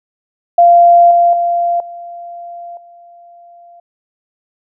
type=tone with level steps; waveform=sine; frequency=692 Hz; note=F5; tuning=16 cents flat; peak=-3 / -6 / -11 / -26 / -37 dBFS; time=0.58-3.8 s; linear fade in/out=5 ms; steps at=1.11 / 1.33 / 1.8 / 2.77 s; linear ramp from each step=2 ms; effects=none